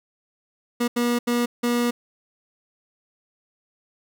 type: tone bursts at uneven times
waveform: 30% pulse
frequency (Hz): 240.2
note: B3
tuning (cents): -48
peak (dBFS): -17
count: 4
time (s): 0.8-0.88 / 0.96-1.19 / 1.27-1.46 / 1.63-1.91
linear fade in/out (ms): 10
effects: none